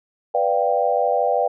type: chord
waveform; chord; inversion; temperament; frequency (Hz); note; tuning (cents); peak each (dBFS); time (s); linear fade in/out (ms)
sine; G dominant seventh; first; equal; 493.9 / 587.3 / 698.5 / 784; B4 / D5 / F5 / G5; 0 / 0 / 0 / 0; -22; 0.34-1.48; 10
effects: none